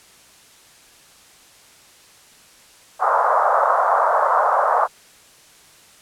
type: band-pass noise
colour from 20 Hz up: white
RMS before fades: -17 dBFS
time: 2.99-4.88 s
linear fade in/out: 50 ms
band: 550 to 1300 Hz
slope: 48 dB/octave
effects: white hiss -49 dBFS RMS until 6.01 s + low-pass 10000 Hz 12 dB/octave